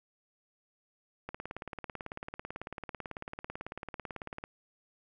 click train, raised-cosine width 0.5 ms, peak -24 dBFS, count 58, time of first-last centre 1.29-4.439 s, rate 18.1 Hz, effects none

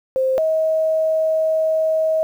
sine tone pair in turn, 524 / 635.7 Hz, C5 / D#5, +2 / +37 cents, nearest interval minor third, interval 335 cents, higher second, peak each -15 dBFS, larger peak neither, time 0.16-0.38 / 0.38-2.23 s, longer second, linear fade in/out 0 ms, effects 8-bit

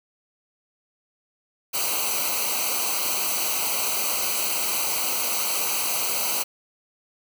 white noise with comb filter, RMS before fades -25 dBFS, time 1.73-6.44 s, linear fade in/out 20 ms, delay 0.57 ms, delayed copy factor -0.9, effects none

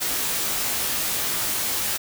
white noise with comb filter, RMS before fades -25 dBFS, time 0-1.98 s, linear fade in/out 20 ms, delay 19 ms, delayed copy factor +0.6, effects none

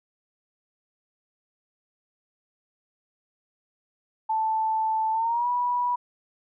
sine tone with pitch glide, 880 to 976.4 Hz, A5 to B5, 0 to -20 cents, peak -22 dBFS, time 4.29-5.96 s, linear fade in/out 10 ms, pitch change +180 cents, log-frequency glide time 5.12-5.48 s, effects none

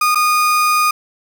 35% pulse tone with dropouts, 1229 Hz, D#6, 22 cents flat, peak -10 dBFS, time 0.01-0.91 s, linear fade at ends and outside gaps 5 ms, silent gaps 0.148-0.155 s, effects 7-bit

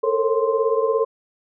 sine tone cluster, 439.9 / 457.1 / 542 / 1046 Hz, A4 / A#4 / C#5 / C6, 0 / -34 / -39 / -1 cents, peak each -21 / -21 / -24 / -26 dBFS, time 0.03-1.05 s, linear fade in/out 10 ms, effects none

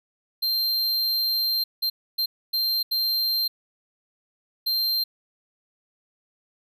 square tone bursts at uneven times, 4162 Hz, C8, 10 cents flat, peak -22 dBFS, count 6, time 0.42-1.64 / 1.82-1.9 / 2.18-2.26 / 2.53-2.83 / 2.91-3.48 / 4.66-5.04 s, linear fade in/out 10 ms, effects none

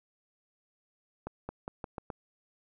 accelerating click train, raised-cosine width 1 ms, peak -23 dBFS, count 6, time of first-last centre 1.27-2.102 s, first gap 220 ms, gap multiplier 0.86, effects none

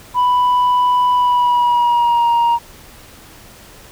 sine tone with pitch glide, 990 to 939.8 Hz, B5 to A#5, +4 to +14 cents, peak -8 dBFS, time 0.14-2.59 s, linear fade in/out 50 ms, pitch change -90 cents, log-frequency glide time 1.14-2.29 s, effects tanh soft clip ceiling -10 dBFS + pink hiss -41 dBFS RMS until 3.91 s

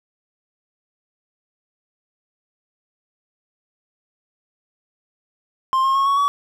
triangle tone with pitch steps, 1053 / 1072.6 / 1092.7 / 1113 / 1133.8 Hz, C6 / C6 / C#6 / C#6 / C#6, +11 / +43 / -25 / +7 / +39 cents, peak -13 dBFS, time 5.73-6.28 s, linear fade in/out 0 ms, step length 110 ms, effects none

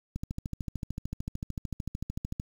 click train, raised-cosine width 5 ms, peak -21 dBFS, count 31, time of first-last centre 0.16-2.399 s, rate 13.4 Hz, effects 8-bit

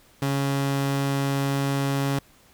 25% pulse tone pair together, 138.59 / 552.1 Hz, C#3 / C#5, 0 / -7 cents, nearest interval 2 octaves, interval 2393 cents, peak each -19 / -30 dBFS, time 0.22-2.19 s, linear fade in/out 2 ms, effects pink hiss -56 dBFS RMS until 2.53 s

